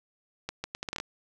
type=accelerating click train; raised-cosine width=0.2 ms; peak=-16 dBFS; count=9; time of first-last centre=0.49-1.001 s; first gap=150 ms; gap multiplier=0.73; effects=none